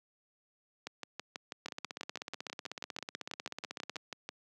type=two click trains; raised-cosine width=0.2 ms; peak=-22 / -22 dBFS; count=22 / 38; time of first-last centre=0.87-4.29 / 1.66-3.958 s; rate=6.14 / 16.1 Hz; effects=high-pass 200 Hz 12 dB/octave